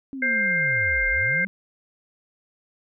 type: linear two-way sweep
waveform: sine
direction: down then up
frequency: 276.9 to 40 to 199.9 Hz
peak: -30 dBFS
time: 0.13-1.47 s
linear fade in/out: 0 ms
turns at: 1.08 s
type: harmonic tone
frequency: 527 Hz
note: C5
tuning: 12 cents sharp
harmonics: 1 / 3 / 4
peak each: -34 / -23 / -22 dBFS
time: 0.22-1.45 s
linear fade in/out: 5 ms
effects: none